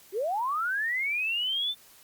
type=linear sweep; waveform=sine; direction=up; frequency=352.4 to 3586 Hz; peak=-26 dBFS; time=0.12-1.75 s; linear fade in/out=50 ms; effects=white hiss -55 dBFS RMS until 2.03 s + Opus 48 kbps